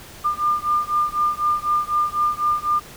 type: beating tone pair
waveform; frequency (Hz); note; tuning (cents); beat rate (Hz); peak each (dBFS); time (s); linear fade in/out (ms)
sine; 1200 / 1204; D6 / D6; +37 / +43; 4; -21; 0.24-2.8; 20
effects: pink hiss -41 dBFS RMS until 2.96 s